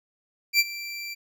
25% pulse tone with ADSR envelope, 2349 Hz, D7, in tune, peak -11 dBFS, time 0.53-1.15 s, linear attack 63 ms, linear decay 39 ms, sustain -18 dB, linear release 21 ms, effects none

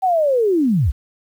sine linear sweep, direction down, 775 to 49.17 Hz, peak -13 dBFS, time 0.02-0.92 s, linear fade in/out 20 ms, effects 8-bit

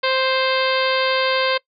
harmonic tone, 524 Hz, C5, 2 cents sharp, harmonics 1 / 2 / 3 / 4 / 5 / 6 / 7 / 8 / 9, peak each -20 / -23 / -25 / -26 / -27 / -28 / -28 / -29 / -30 dBFS, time 0.03-1.58 s, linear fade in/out 10 ms, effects noise-tail reverb RT60 0.1 s tail -22 dB re dry + MP3 96 kbps

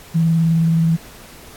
sine tone with vibrato, 164.1 Hz, E3, 8 cents flat, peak -12 dBFS, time 0.14-0.97 s, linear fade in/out 20 ms, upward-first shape sine, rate 19 Hz, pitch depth 24 cents each way, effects pink hiss -41 dBFS RMS until 1.56 s + AAC 64 kbps

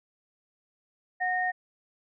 sine tone pair together, 732.6 / 1846 Hz, F#5 / A#6, -17 / -17 cents, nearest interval octave + major third, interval 1600 cents, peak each -28 dBFS, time 1.2-1.52 s, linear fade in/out 20 ms, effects none

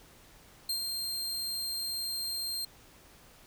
sawtooth tone with ADSR envelope, 4186 Hz, C8, in tune, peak -26 dBFS, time 0.69-2.65 s, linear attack 5 ms, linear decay 94 ms, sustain -4 dB, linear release 4 ms, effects pink hiss -57 dBFS RMS until 3.46 s

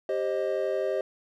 triangle chord, C minor, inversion second, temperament equal with one note detuned, 392 / 530.6 / 622.3 Hz, G4 / C5 / Eb5, 0 / +24 / 0 cents, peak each -28 dBFS, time 0.09-1.01 s, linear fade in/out 2 ms, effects none

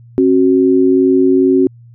sine tone pair together, 270 / 372.3 Hz, C#4 / F#4, -45 / +11 cents, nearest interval tritone, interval 556 cents, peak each -10 dBFS, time 0.18-1.67 s, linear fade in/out 0 ms, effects added 118 Hz sine -37 dBFS peak until 1.94 s

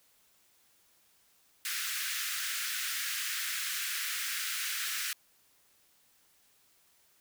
pink high-pass noise, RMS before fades -35 dBFS, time 1.65-5.13 s, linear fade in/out 2 ms, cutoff 1400 Hz, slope 48 dB/octave, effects white hiss -67 dBFS RMS until 7.2 s

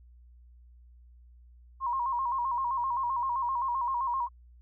sine tone with vibrato, 1012 Hz, B5, 42 cents sharp, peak -27 dBFS, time 1.8-4.29 s, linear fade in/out 50 ms, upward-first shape square, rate 7.7 Hz, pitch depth 93 cents each way, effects added 60 Hz sine -52 dBFS peak until 4.61 s

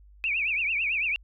sine tone with vibrato, 2484 Hz, D#7, 3 cents flat, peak -24 dBFS, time 0.24-1.16 s, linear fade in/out 0 ms, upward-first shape triangle, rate 9 Hz, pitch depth 210 cents each way, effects added 50 Hz sine -50 dBFS peak until 1.23 s

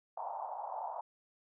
pink band-pass noise, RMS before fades -41 dBFS, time 0.17-1.01 s, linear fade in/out 5 ms, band 690 to 940 Hz, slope 48 dB/octave, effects none

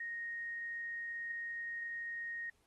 sine tone, 1864.7 Hz, A#6, in tune, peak -39 dBFS, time 0-2.5 s, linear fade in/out 5 ms, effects pink hiss -75 dBFS RMS until 2.66 s + AAC 32 kbps

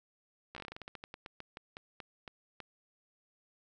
slowing click train, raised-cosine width 0.3 ms, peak -28 dBFS, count 21, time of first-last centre 0.55-2.603 s, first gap 14 ms, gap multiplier 1.18, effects none

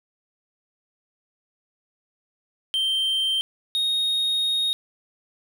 triangle tone pair in turn, 3136 / 3729 Hz, G7 / A#7, 0 / 0 cents, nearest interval minor third, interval 300 cents, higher second, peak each -19 dBFS, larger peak neither, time 2.74-3.41 / 3.75-4.73 s, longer second, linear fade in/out 0 ms, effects none

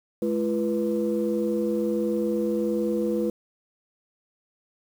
sine tone cluster, 212.6 / 340.1 / 489 Hz, G#3 / F4 / B4, +41 / -46 / -17 cents, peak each -26 dBFS, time 0.22-3.3 s, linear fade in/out 2 ms, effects tanh soft clip ceiling -15 dBFS + 8-bit

